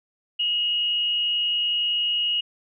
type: tone with amplitude modulation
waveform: sine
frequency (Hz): 2879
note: F#7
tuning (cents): -48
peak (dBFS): -19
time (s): 0.39-2.41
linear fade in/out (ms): 10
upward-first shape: sine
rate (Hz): 231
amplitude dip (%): 35
effects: none